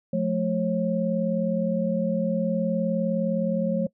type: tone cluster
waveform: sine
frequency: 178.3 / 217.8 / 542 Hz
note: F3 / A3 / C#5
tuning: +36 / -17 / -39 cents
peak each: -26 / -26 / -26 dBFS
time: 0.13-3.87 s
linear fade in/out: 5 ms
effects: noise-tail reverb RT60 0.1 s tail -23 dB re dry